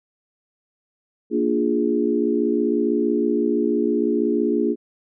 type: chord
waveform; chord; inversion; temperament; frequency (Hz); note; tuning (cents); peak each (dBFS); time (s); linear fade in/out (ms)
sine; Bb dominant seventh; none; equal; 233.1 / 293.7 / 349.2 / 415.3; Bb3 / D4 / F4 / Ab4; 0 / 0 / 0 / 0; -23; 1.3-4.76; 50
effects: none